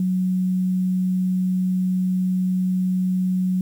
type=tone with quantisation; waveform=sine; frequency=184.5 Hz; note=F#3; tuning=5 cents flat; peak=-18 dBFS; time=0-3.61 s; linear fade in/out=2 ms; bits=8; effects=none